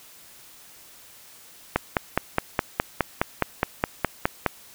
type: click train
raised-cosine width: 0.5 ms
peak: -4 dBFS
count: 14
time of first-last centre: 1.76-4.463 s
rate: 4.81 Hz
effects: white hiss -49 dBFS RMS until 4.74 s